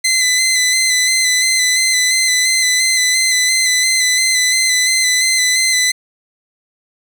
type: tone with vibrato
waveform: 15% pulse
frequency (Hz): 2032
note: B6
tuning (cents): +49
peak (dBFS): -5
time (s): 0.04-5.92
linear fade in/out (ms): 10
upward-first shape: square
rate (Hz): 2.9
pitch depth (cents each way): 24
effects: none